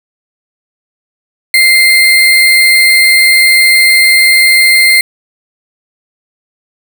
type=tone with sample-and-hold; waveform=sine; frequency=2093 Hz; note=C7; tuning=in tune; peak=-3 dBFS; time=1.54-5.01 s; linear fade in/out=2 ms; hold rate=6300 Hz; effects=none